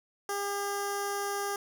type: tone with notch filter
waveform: 10% pulse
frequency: 402.8 Hz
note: G4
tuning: 47 cents sharp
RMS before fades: -33 dBFS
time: 0.29-1.56 s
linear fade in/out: 2 ms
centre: 2400 Hz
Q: 1.1
effects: none